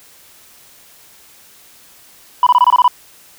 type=tone bursts; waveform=sine; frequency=987.8 Hz; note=B5; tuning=in tune; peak=-3 dBFS; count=8; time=2.43-2.879 s; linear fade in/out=2 ms; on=36 ms; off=23 ms; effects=tanh soft clip ceiling -5 dBFS + white hiss -45 dBFS RMS until 3.38 s